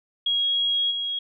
sine tone with level steps, 3299 Hz, G#7, 12 cents flat, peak -20 / -25 dBFS, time 0.26-1.19 s, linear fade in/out 5 ms, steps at 0.9 s, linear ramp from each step 20 ms, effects none

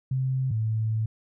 sine tone pair in turn, 131.1 / 110.24 Hz, C3 / A2, +4 / +4 cents, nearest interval minor third, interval 300 cents, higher first, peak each -23 / -23 dBFS, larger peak neither, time 0.11-0.51 / 0.51-1.06 s, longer second, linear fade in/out 5 ms, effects none

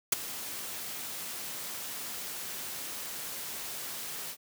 white noise with ADSR envelope, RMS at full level -22 dBFS, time 0.12-4.37 s, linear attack 6 ms, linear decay 15 ms, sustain -17 dB, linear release 67 ms, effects high-pass 100 Hz 12 dB/octave

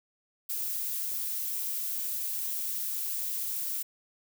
violet noise, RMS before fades -33 dBFS, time 0.49-3.83 s, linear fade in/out 10 ms, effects none

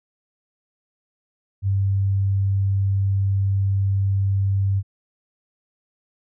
sine tone, 98 Hz, G2, in tune, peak -17 dBFS, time 1.62-4.83 s, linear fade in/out 50 ms, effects none

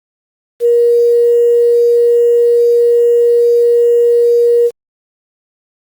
sine tone with quantisation, 474.2 Hz, A#4, 30 cents sharp, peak -6 dBFS, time 0.6-4.71 s, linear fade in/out 50 ms, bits 6, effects Opus 32 kbps

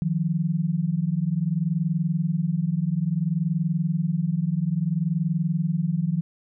sine tone pair together, 156.1 / 176.69 Hz, D#3 / F3, +6 / +20 cents, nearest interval major second, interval 214 cents, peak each -24 dBFS, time 0.02-6.21 s, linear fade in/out 0 ms, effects none

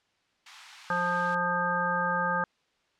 white high-pass noise, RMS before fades -43 dBFS, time 0.46-1.35 s, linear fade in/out 5 ms, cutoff 810 Hz, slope 48 dB/octave
harmonic tone, 176.2 Hz, F3, 16 cents sharp, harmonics 1 / 3 / 5 / 7 / 9, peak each -35 / -34 / -31 / -30 / -30 dBFS, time 0.9-2.44 s, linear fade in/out 2 ms
effects white hiss -70 dBFS RMS until 2.99 s + low-pass 4000 Hz 12 dB/octave

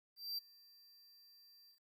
square tone with ADSR envelope, 4700 Hz, D8, 1 cent sharp, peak -38 dBFS, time 0.16-1.8 s, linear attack 220 ms, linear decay 13 ms, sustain -24 dB, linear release 110 ms, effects 13-bit

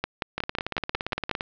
two click trains, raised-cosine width 0.3 ms, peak -12 / -9 dBFS, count 19 / 8, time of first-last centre 0.38-1.409 / 0.04-1.313 s, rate 17.5 / 5.5 Hz, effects low-pass 5000 Hz 12 dB/octave

